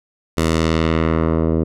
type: tone with low-pass filter sweep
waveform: 10% pulse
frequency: 80.9 Hz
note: E2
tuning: 32 cents flat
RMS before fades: -17 dBFS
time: 0.37-1.64 s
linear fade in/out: 10 ms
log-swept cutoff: 12000 to 460 Hz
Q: 0.91
effects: none